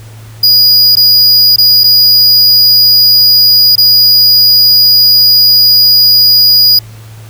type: tone with dropouts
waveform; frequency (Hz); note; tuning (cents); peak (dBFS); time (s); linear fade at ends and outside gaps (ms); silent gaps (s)
square; 4903; D#8; -26; -3; 0.43-6.79; 5; 0.955-0.968 / 1.561-1.582 / 1.836-1.84 / 3.756-3.779
effects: added 110 Hz sine -28 dBFS peak until 7.29 s + pink hiss -38 dBFS RMS until 7.29 s